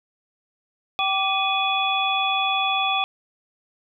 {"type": "tone cluster", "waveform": "sine", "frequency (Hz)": [773, 1165, 2488, 3415], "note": ["G5", "D6", "D#7", "G#7"], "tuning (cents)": [-24, -14, -1, 48], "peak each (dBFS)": [-24, -27, -25, -25], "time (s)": [0.99, 3.04], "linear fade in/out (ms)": 0, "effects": []}